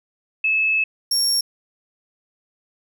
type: tone pair in turn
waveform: sine / 30% pulse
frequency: 2600 / 5525 Hz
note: E7 / F8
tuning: -24 / -20 cents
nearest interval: octave + minor second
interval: 1304 cents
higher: second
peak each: -16 / -13 dBFS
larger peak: second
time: 0.44-0.84 / 1.11-1.41 s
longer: first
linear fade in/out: 5 ms
effects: none